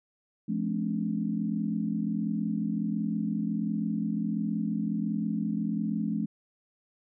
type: tone cluster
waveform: sine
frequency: 172 / 213.4 / 262.5 / 288.2 Hz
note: F3 / G#3 / C4 / D4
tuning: -26 / +47 / +6 / -33 cents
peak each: -33 / -29 / -37 / -36 dBFS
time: 0.48-6.26 s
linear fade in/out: 10 ms
effects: none